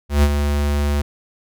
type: tone with ADSR envelope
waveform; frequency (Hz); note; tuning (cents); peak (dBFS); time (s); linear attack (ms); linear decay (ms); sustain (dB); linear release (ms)
square; 72.5; D2; -22; -10; 0.09-1.02; 140; 50; -7; 8
effects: none